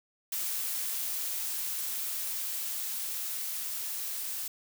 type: noise with level ramp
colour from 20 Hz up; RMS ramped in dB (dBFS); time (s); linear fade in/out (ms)
blue; -33 to -36; 0.32-4.48; 5
effects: none